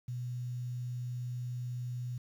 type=tone with quantisation; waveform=sine; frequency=123.47 Hz; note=B2; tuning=in tune; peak=-35 dBFS; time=0.08-2.18 s; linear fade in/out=5 ms; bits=10; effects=none